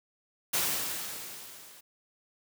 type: noise with level ramp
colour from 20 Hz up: white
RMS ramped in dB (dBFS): -27 to -53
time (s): 0.53-1.81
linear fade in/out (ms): 10
effects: high-pass 100 Hz 12 dB/octave